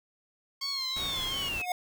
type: tone with vibrato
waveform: 10% pulse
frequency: 1078 Hz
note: C#6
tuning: 49 cents flat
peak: -30 dBFS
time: 0.61-1.49 s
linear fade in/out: 5 ms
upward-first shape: sine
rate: 2.8 Hz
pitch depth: 60 cents each way
type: linear sweep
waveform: sine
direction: down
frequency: 4568 to 2497 Hz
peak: -31 dBFS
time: 0.61-1.66 s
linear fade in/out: 20 ms
type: noise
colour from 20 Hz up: pink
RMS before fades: -40 dBFS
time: 0.96-1.62 s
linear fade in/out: 5 ms
type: tone with exponential growth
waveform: square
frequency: 722 Hz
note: F#5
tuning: 43 cents flat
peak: -25 dBFS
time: 1.53-1.72 s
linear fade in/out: 2 ms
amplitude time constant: 40 ms
effects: none